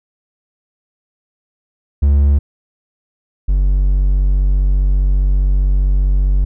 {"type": "tone pair in turn", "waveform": "triangle", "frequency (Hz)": [70.9, 47.57], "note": ["C#2", "F#1"], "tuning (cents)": [40, 49], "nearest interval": "perfect fifth", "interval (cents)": 691, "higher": "first", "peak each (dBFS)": [-6, -8], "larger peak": "first", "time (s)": [[2.02, 2.39], [3.48, 6.45]], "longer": "second", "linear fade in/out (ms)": 10, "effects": []}